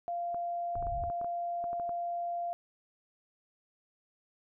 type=tone; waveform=sine; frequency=693 Hz; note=F5; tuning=14 cents flat; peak=-32 dBFS; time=0.08-2.53 s; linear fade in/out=0 ms
type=clicks; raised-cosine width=1 ms; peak=-32 dBFS; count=12; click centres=0.345 / 0.755 / 0.826 / 0.869 / 1.038 / 1.1 / 1.214 / 1.245 / 1.641 / 1.731 / 1.798 / 1.893 s
type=low-pass noise; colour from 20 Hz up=pink; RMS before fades=-40 dBFS; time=0.76-1.11 s; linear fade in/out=10 ms; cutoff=110 Hz; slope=24 dB/octave
effects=none